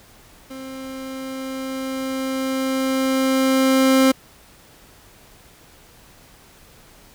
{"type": "tone with level ramp", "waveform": "30% pulse", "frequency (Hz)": 264.4, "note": "C4", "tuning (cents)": 18, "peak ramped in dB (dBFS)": [-30, -9], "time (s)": [0.5, 4.12], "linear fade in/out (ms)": 10, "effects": ["pink hiss -49 dBFS RMS until 7.14 s"]}